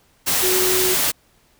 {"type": "tone in noise", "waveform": "sine", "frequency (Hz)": 370, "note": "F#4", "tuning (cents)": 0, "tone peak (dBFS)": -20, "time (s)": [0.42, 0.95], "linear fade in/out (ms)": 20, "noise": "white", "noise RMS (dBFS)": -19, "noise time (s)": [0.26, 1.12], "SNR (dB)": -4, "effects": ["pink hiss -58 dBFS RMS until 1.59 s"]}